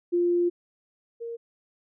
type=tone pair in turn; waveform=sine; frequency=349.2 / 465.2 Hz; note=F4 / A#4; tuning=0 / -4 cents; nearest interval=perfect fourth; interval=496 cents; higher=second; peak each=-20 / -32 dBFS; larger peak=first; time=0.12-0.5 / 1.2-1.37 s; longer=first; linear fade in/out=20 ms; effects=none